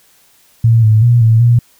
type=tone with pitch steps; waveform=sine; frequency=114.7 / 108.8 / 119.8 / 112.5 / 119.3 Hz; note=A#2 / A2 / A#2 / A2 / A#2; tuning=-28 / -19 / +48 / +39 / +41 cents; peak=-5 dBFS; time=0.64-1.59 s; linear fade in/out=5 ms; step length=190 ms; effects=white hiss -50 dBFS RMS until 1.79 s